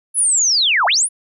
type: linear two-way sweep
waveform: sine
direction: down then up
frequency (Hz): 10590 to 634 to 10590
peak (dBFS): -12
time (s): 0.14-1.09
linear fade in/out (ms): 50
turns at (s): 0.86
effects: none